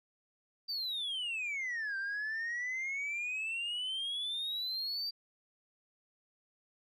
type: exponential two-way sweep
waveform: sine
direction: down then up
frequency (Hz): 4699 to 1560 to 4699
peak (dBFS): -32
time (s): 0.68-5.11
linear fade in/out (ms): 20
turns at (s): 1.97
effects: tanh soft clip ceiling -33 dBFS